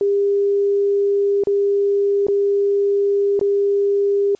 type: tone with dropouts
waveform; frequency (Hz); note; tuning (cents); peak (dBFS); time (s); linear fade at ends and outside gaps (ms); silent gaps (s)
sine; 401.6; G4; +42; -14; 0.01-4.35; 1; 1.437-1.471 / 2.268-2.284 / 3.393-3.412
effects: white hiss -56 dBFS RMS until 4.39 s + resampled to 16000 Hz

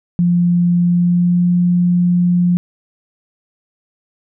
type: tone with pitch glide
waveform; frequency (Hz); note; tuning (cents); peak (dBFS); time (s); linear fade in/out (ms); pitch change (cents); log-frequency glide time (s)
sine; 174.61 to 176.54; F3 to F3; 0 to +19; -10; 0.19-2.57; 0; +19; 0.82-1.51
effects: none

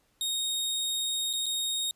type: tone with dropouts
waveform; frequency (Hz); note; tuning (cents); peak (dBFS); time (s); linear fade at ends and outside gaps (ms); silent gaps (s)
sawtooth; 3729; A#7; 0; -25; 0.21-1.91; 1; 1.33-1.335 / 1.459-1.464
effects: pink hiss -69 dBFS RMS until 1.95 s + resampled to 32000 Hz

